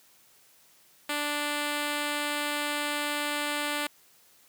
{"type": "tone", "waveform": "5% pulse", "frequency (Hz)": 293.7, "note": "D4", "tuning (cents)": 0, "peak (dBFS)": -17, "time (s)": [1.09, 3.87], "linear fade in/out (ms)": 5, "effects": ["white hiss -60 dBFS RMS until 4.48 s", "high-pass 80 Hz 12 dB/octave"]}